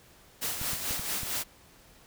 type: noise with tremolo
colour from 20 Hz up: white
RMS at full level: -31 dBFS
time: 0.41-1.44 s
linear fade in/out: 20 ms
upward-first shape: sine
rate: 4.5 Hz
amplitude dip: 50%
type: clicks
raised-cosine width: 5 ms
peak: -27 dBFS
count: 5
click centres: 0.615 / 0.733 / 0.909 / 0.995 / 1.233 s
effects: pink hiss -57 dBFS RMS until 2.06 s